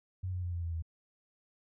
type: tone with pitch steps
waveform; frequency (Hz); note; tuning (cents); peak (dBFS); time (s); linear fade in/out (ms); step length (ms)
sine; 92.5 / 90.28 / 88.12 / 86.01 / 83.95 / 81.93; F#2 / F#2 / F2 / F2 / E2 / E2; 0 / -42 / +16 / -26 / +32 / -10; -33; 0.23-0.824; 10; 99
effects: none